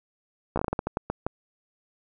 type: slowing click train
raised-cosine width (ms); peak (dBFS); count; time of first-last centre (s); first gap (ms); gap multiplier
1; -12; 12; 0.56-1.266; 14; 1.28
effects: none